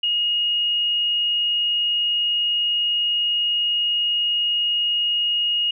sine tone, 2870 Hz, F7, 47 cents sharp, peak -18 dBFS, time 0.03-5.71 s, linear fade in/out 5 ms, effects none

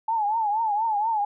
sine tone with vibrato, 865 Hz, A5, 30 cents flat, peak -21 dBFS, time 0.08-1.25 s, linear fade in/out 5 ms, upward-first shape triangle, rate 4.2 Hz, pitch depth 130 cents each way, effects none

